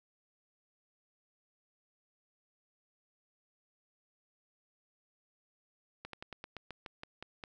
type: slowing click train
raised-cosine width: 0.3 ms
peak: -27 dBFS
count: 11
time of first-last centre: 6.05-7.438 s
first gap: 83 ms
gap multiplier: 1.11
effects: none